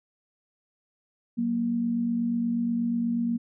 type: tone pair together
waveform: sine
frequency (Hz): 187.2 / 235.5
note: F#3 / A#3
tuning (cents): +20 / +18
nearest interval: major third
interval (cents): 398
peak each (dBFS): -33 / -24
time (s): 1.37-3.38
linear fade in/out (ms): 20
effects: none